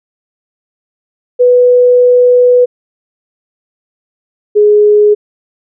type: tone pair in turn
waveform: sine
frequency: 493.9 / 417.8 Hz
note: B4 / G#4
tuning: 0 / +10 cents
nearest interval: minor third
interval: 290 cents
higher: first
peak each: -3 dBFS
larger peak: neither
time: 1.39-2.66 / 4.55-5.15 s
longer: first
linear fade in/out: 20 ms
effects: none